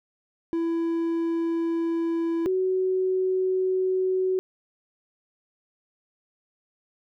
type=tone pair in turn; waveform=triangle / sine; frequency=332.8 / 373.7 Hz; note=E4 / F#4; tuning=+17 / +17 cents; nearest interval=major second; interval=200 cents; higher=second; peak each=-21 dBFS; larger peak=neither; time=0.53-2.46 / 2.46-4.39 s; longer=neither; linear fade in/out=0 ms; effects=none